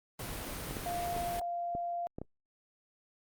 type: noise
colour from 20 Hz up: pink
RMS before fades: -40 dBFS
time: 0.19-1.4 s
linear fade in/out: 5 ms
type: clicks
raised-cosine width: 2 ms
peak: -26 dBFS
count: 6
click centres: 0.71 / 0.768 / 1.165 / 1.751 / 2.185 / 2.216 s
type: tone with pitch glide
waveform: sine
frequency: 698 to 693.6 Hz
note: F5 to F5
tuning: -1 to -12 cents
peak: -33 dBFS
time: 0.86-2.07 s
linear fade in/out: 0 ms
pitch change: -11 cents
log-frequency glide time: 0.96-1.59 s
effects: Opus 32 kbps